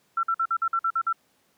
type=tone bursts; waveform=sine; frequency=1348 Hz; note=E6; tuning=38 cents sharp; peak=-21 dBFS; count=9; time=0.17-1.128 s; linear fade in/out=5 ms; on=62 ms; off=50 ms; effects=pink hiss -66 dBFS RMS until 1.57 s + high-pass 150 Hz 12 dB/octave